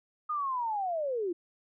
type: linear sweep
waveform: sine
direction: down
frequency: 1244.5 to 328.9 Hz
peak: -29 dBFS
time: 0.29-1.33 s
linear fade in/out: 10 ms
effects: none